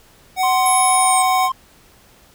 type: tone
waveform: square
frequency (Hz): 748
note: F#5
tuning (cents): +19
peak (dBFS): -16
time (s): 0.36-1.5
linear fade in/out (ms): 50
type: tone with pitch glide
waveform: triangle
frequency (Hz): 1046.5 to 1052.6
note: C6 to C6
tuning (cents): 0 to +10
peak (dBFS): -16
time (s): 0.43-1.52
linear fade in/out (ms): 5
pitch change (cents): +10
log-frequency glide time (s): 0.66-1.22
type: linear sweep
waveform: sine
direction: down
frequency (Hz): 11175 to 8372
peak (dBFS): -17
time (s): 0.66-1.22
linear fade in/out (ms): 0
effects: pink hiss -50 dBFS RMS until 2.34 s